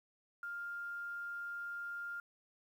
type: tone with quantisation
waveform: sine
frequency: 1402 Hz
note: F6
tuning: 6 cents sharp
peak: -40 dBFS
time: 0.43-2.2 s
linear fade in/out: 2 ms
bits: 11
effects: none